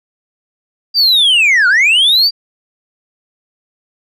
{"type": "linear two-way sweep", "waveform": "sine", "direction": "down then up", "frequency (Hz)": [4772, 1396.9, 4772], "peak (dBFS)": -4, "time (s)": [0.94, 2.31], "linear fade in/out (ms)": 50, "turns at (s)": 1.68, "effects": ["tanh soft clip ceiling -6 dBFS"]}